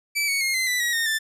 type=tone with pitch steps; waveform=sawtooth; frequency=2311 / 2225 / 2141 / 2061 / 1984.1 / 1909.9 / 1838.5 / 1769.7 Hz; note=D7 / C#7 / C7 / C7 / B6 / A#6 / A#6 / A6; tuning=-28 / +6 / +39 / -27 / +7 / +42 / -24 / +10 cents; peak=-18 dBFS; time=0.15-1.19 s; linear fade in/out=20 ms; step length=130 ms; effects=resampled to 32000 Hz